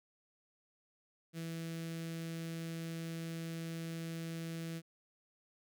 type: tone with notch filter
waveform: sawtooth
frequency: 164.81 Hz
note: E3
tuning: in tune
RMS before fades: -42 dBFS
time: 1.33-4.82 s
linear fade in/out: 50 ms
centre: 920 Hz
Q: 0.81
effects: none